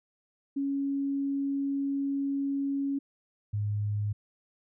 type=tone pair in turn; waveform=sine; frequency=277.6 / 103.98 Hz; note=C#4 / G#2; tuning=+3 / +3 cents; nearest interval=octave + perfect fourth; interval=1700 cents; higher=first; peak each=-27 dBFS; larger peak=neither; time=0.56-2.99 / 3.53-4.13 s; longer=first; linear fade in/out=10 ms; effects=none